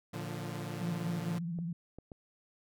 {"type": "chord", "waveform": "sawtooth", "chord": "Bb major", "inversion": "none", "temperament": "equal with one note detuned", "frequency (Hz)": [113.94, 146.83, 174.61], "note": ["Bb2", "D3", "F3"], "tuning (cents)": [-39, 0, 0], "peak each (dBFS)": -38, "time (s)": [0.13, 1.39], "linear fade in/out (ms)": 10}
{"type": "tone with vibrato", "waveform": "sine", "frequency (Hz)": 170, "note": "F3", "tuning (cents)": -46, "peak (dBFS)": -34, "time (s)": [0.81, 1.73], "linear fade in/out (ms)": 5, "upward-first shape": "sine", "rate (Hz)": 15, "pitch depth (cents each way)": 75}
{"type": "clicks", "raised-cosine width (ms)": 2, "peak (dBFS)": -33, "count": 3, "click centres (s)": [1.588, 1.986, 2.118]}
{"effects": []}